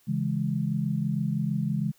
sine chord, C# minor, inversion none, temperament equal, 138.59 / 164.81 / 207.7 Hz, C#3 / E3 / G#3, 0 / 0 / 0 cents, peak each -29 dBFS, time 0.07-1.92 s, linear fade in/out 20 ms, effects white hiss -63 dBFS RMS until 1.98 s

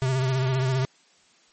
square tone with vibrato, 130.81 Hz, C3, in tune, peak -22 dBFS, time 0.02-0.85 s, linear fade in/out 0 ms, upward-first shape sine, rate 15 Hz, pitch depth 46 cents each way, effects white hiss -59 dBFS RMS until 1.52 s + MP3 32 kbps

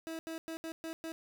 30% pulse tone bursts at uneven times, 324.7 Hz, E4, 26 cents flat, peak -36 dBFS, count 6, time 0.07-0.19 / 0.27-0.38 / 0.48-0.57 / 0.64-0.72 / 0.84-0.93 / 1.04-1.12 s, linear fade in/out 0 ms, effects none

